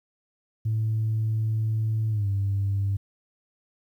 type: tone with pitch glide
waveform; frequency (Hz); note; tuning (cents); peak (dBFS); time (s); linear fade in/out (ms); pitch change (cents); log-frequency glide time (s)
sine; 110 to 99.14; A2 to G2; 0 to +20; -21; 0.65-2.97; 10; -180; 2.1-2.28
effects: tanh soft clip ceiling -19 dBFS + 10-bit